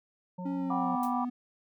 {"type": "harmonic tone", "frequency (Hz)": 181.1, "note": "F#3", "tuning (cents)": -37, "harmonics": [1, 3, 5], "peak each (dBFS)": [-36, -45, -44], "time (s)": [0.38, 0.96], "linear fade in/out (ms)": 10}
{"type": "tone with pitch glide", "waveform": "triangle", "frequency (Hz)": [277.2, 247], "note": ["C#4", "B3"], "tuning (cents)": [0, 0], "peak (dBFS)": -29, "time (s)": [0.45, 1.3], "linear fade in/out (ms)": 10, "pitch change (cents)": -200, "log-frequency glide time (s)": [0.55, 1.03]}
{"type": "chord", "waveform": "sine", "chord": "G major seventh", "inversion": "third", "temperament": "just", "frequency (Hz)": [735, 784, 980, 1176], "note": ["F#5", "G5", "B5", "D6"], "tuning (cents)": [-12, 0, -14, 2], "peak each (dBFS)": -35, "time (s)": [0.7, 1.25], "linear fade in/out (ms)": 5}
{"type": "noise with exponential decay", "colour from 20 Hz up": "blue", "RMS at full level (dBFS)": -41, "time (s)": [1.03, 1.15], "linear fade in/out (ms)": 2, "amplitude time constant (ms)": 26}
{"effects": []}